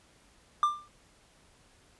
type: tone with exponential decay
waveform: triangle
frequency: 1190 Hz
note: D6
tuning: 22 cents sharp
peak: -17 dBFS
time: 0.63-0.88 s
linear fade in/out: 1 ms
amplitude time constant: 54 ms
effects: pink hiss -62 dBFS RMS until 1.99 s + resampled to 24000 Hz